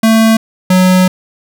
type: tone pair in turn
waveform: square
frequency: 223 / 184.42 Hz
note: A3 / F#3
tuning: +23 / -5 cents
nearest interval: minor third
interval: 328 cents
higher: first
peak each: -6 dBFS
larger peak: neither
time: 0.03-0.37 / 0.7-1.08 s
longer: second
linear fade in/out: 5 ms
effects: none